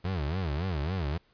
30% pulse tone with vibrato, 82.41 Hz, E2, in tune, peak -26 dBFS, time 0.04-1.18 s, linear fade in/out 10 ms, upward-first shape sine, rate 3.6 Hz, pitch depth 270 cents each way, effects pink hiss -66 dBFS RMS until 1.33 s + resampled to 11025 Hz

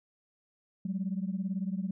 sine beating tone pair, 185 / 203 Hz, F#3 / G#3, 0 / -39 cents, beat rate 18 Hz, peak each -32 / -34 dBFS, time 0.85-1.91 s, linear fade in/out 5 ms, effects tanh soft clip ceiling -23 dBFS

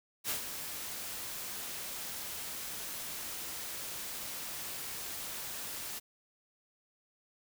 white noise with ADSR envelope, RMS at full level -33 dBFS, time 0.24-6 s, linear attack 52 ms, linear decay 110 ms, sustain -8 dB, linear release 21 ms, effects none

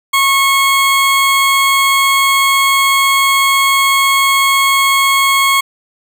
20% pulse tone, 1094 Hz, C#6, 23 cents flat, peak -4 dBFS, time 0.13-5.61 s, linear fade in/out 10 ms, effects none

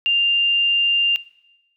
sine tone, 2794 Hz, F7, in tune, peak -15 dBFS, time 0.06-1.16 s, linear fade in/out 0 ms, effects noise-tail reverb RT60 1.0 s tail -19 dB re dry

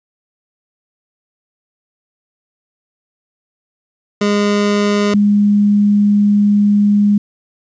25% pulse / sine tone pair in turn, 205.4 / 205.4 Hz, G#3 / G#3, -19 / -19 cents, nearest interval unison, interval 0 cents, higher neither, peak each -8 dBFS, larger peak neither, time 4.21-5.14 / 5.14-7.18 s, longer second, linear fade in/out 5 ms, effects resampled to 16000 Hz + 8-bit

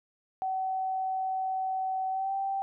sine tone with pitch glide, 758 to 780.2 Hz, F#5 to G5, +42 to -8 cents, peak -28 dBFS, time 0.42-2.62 s, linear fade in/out 0 ms, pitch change +50 cents, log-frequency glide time 2.1-2.33 s, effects none

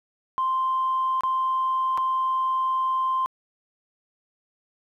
sine tone with dropouts, 1045 Hz, C6, 2 cents flat, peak -20 dBFS, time 0.38-3.26 s, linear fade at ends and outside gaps 0 ms, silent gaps 1.208-1.235 / 1.975-1.98 s, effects tanh soft clip ceiling -17 dBFS + 10-bit

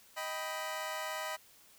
20% pulse chord, Eb augmented, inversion none, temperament equal with one note detuned, 626.2 / 784 / 987.8 Hz, Eb5 / G5 / B5, +11 / 0 / 0 cents, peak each -35 / -39 / -36 dBFS, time 0.16-1.37 s, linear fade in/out 20 ms, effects white hiss -61 dBFS RMS until 1.78 s

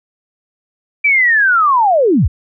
sine linear sweep, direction down, 2349 to 41.2 Hz, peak -8 dBFS, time 1.04-2.28 s, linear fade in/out 10 ms, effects none

